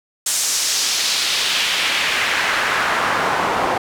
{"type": "noise with band-pass filter sweep", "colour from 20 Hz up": "pink", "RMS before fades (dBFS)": -19, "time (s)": [0.26, 3.78], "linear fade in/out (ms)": 5, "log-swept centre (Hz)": [7600, 790], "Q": 1.4, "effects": []}